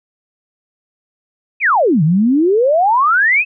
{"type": "exponential two-way sweep", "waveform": "sine", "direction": "down then up", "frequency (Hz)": [2642, 146.83, 2642], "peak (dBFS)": -9, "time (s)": [1.6, 3.45], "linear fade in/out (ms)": 50, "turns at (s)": 2.03, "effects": []}